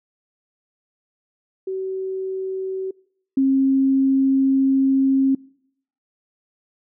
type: tone pair in turn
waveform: sine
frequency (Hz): 379.8 / 268.6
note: F#4 / C4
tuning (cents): +45 / +46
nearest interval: tritone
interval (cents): 599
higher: first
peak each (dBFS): -23 / -14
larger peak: second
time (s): 1.67-2.91 / 3.37-5.35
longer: second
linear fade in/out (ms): 5
effects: noise-tail reverb RT60 0.7 s tail -25 dB re dry